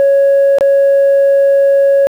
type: tone with dropouts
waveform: sine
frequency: 554.4 Hz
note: C#5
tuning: in tune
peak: -4 dBFS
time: 0-2.07 s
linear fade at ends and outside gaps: 0 ms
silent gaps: 0.585-0.609 s
effects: tanh soft clip ceiling -4 dBFS + 7-bit

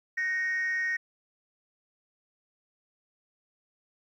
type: tone with frequency modulation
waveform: sine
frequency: 1864.7 Hz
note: A#6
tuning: in tune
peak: -25 dBFS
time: 0.17-0.97 s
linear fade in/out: 10 ms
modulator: 348 Hz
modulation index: 0.37
effects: tanh soft clip ceiling -24 dBFS + 11-bit

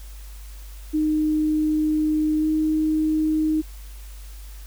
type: tone with pitch glide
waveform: sine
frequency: 307.7 to 311.3 Hz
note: D#4 to D#4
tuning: -19 to +1 cents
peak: -18 dBFS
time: 0.93-3.62 s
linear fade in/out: 20 ms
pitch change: +20 cents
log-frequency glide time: 2.39-2.45 s
effects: added 50 Hz sine -36 dBFS peak until 4.66 s + white hiss -49 dBFS RMS until 4.66 s

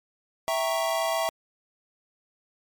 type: chord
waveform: square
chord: E diminished seventh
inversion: none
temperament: equal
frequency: 659.3 / 784 / 932.3 / 1108.7 Hz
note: E5 / G5 / Bb5 / Db6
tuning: 0 / 0 / 0 / 0 cents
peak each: -27 / -33 / -33 / -33 dBFS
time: 0.48-1.29 s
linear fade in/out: 0 ms
effects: MP3 96 kbps

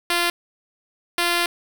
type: tone bursts at uneven times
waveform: 5% pulse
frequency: 346.2 Hz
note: F4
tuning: 15 cents flat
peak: -7 dBFS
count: 2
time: 0.1-0.3 / 1.18-1.46 s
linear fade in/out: 2 ms
effects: 7-bit

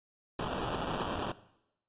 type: noise with sample-and-hold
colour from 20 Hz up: white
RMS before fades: -35 dBFS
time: 0.39-1.32 s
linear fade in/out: 5 ms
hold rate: 2100 Hz
effects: noise-tail reverb RT60 0.8 s tail -17 dB re dry + resampled to 8000 Hz

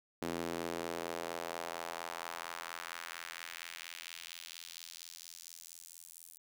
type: tone with high-pass filter sweep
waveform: sawtooth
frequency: 84.3 Hz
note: E2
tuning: 39 cents sharp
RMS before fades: -44 dBFS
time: 0.22-6.38 s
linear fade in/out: 0 ms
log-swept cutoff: 280 to 9900 Hz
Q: 1.3
effects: none

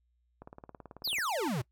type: click train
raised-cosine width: 1 ms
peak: -32 dBFS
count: 15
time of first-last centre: 0.42-1.185 s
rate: 18.3 Hz
type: exponential sweep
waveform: square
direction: down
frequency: 5230 to 110 Hz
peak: -31 dBFS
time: 1.04-1.62 s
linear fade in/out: 10 ms
type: tone with exponential growth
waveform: sine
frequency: 894 Hz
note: A5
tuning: 27 cents sharp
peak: -32 dBFS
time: 1.16-1.48 s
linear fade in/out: 0 ms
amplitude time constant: 68 ms
effects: noise-tail reverb RT60 0.1 s tail -21 dB re dry + added 60 Hz sine -70 dBFS peak until 1.71 s

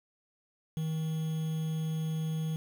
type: tone with quantisation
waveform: triangle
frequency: 158.7 Hz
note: D#3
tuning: 35 cents sharp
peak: -28 dBFS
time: 0.77-2.56 s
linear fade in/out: 0 ms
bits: 8
effects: none

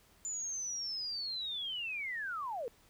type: linear sweep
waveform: sine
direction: down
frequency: 7100 to 440 Hz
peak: -36 dBFS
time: 0.25-2.68 s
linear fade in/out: 0 ms
effects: pink hiss -65 dBFS RMS until 2.89 s

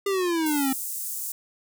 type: exponential sweep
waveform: square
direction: down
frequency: 404.4 to 261.6 Hz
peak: -23 dBFS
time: 0.06-0.73 s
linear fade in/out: 5 ms
type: high-pass noise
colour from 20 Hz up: pink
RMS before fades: -32 dBFS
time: 0.46-1.32 s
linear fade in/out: 2 ms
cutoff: 7800 Hz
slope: 24 dB/octave
effects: none

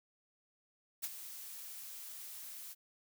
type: noise with ADSR envelope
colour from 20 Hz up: blue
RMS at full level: -37 dBFS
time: 1.02-2.75 s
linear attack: 23 ms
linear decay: 38 ms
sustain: -11 dB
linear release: 34 ms
effects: none

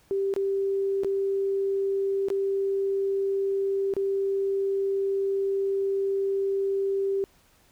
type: tone with dropouts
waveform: sine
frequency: 392 Hz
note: G4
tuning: in tune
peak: -23 dBFS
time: 0.11-7.24 s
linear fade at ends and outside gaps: 0 ms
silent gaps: 0.339-0.363 / 1.035-1.046 / 2.285-2.302 / 3.938-3.966 s
effects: pink hiss -61 dBFS RMS until 7.71 s

